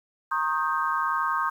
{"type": "chord", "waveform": "sine", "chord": "Eb dominant seventh", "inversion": "second", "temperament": "equal with one note detuned", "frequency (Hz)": [932.3, 1082.8, 1244.5, 1568], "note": ["Bb5", "Db6", "Eb6", "G6"], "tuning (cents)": [0, -41, 0, 0], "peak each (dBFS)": [-31, -27, -28, -30], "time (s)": [0.31, 1.5], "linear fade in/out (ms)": 10, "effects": ["9-bit"]}